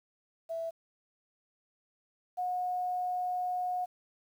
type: tone pair in turn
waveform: sine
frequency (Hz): 660 / 725.2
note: E5 / F#5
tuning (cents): +2 / -35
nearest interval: major second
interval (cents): 163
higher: second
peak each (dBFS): -33 / -30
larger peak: second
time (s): 0.49-0.71 / 2.37-3.86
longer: second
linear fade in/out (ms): 20
effects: 10-bit